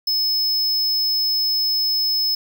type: tone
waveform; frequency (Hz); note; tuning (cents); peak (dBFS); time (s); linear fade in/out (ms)
square; 5200; E8; -24; -18; 0.07-2.35; 5
effects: none